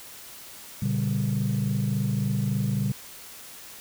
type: chord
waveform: sine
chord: G diminished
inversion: first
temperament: just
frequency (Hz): 117.6 / 141.12 / 196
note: Bb2 / Db3 / G3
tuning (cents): +16 / +31 / 0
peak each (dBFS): -26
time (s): 0.82-2.92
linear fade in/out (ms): 5
effects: tanh soft clip ceiling -18 dBFS + white hiss -44 dBFS RMS until 3.8 s